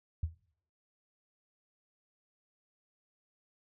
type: tone with exponential decay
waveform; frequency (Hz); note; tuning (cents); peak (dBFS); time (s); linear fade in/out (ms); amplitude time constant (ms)
sine; 81; E2; -30; -27; 0.23-0.35; 5; 25
effects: noise-tail reverb RT60 0.6 s tail -21 dB re dry